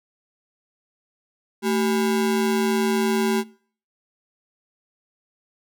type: ring-modulated tone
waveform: square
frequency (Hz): 302.6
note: D#4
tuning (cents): -48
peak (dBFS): -17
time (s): 1.62-3.44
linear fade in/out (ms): 50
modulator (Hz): 81.6
effects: noise-tail reverb RT60 0.5 s tail -23 dB re dry